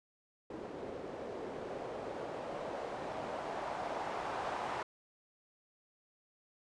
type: noise with low-pass filter sweep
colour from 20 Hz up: blue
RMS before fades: -41 dBFS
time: 0.5-4.83 s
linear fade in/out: 5 ms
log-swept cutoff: 420 to 880 Hz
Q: 1.7
effects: resampled to 22050 Hz